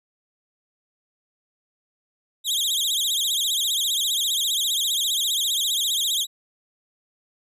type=tone with vibrato; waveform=sawtooth; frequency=3520 Hz; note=A7; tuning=in tune; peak=-18 dBFS; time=2.44-6.27 s; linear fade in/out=50 ms; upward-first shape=sine; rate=15 Hz; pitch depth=190 cents each way; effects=resampled to 32000 Hz